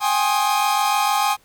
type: chord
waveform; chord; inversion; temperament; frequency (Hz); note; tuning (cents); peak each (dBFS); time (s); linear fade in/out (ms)
45% pulse; Ab major seventh; third; equal with one note detuned; 784 / 830.6 / 1064.2 / 1244.5; G5 / Ab5 / C6 / Eb6; 0 / 0 / +29 / 0; -24 / -20 / -24 / -25; 0-1.37; 50
effects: pink hiss -56 dBFS RMS until 1.44 s